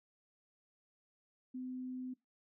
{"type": "tone", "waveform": "sine", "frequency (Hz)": 254.9, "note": "C4", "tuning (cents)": -45, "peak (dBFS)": -40, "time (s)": [1.54, 2.14], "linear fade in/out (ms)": 10, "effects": ["noise-tail reverb RT60 0.2 s tail -21 dB re dry"]}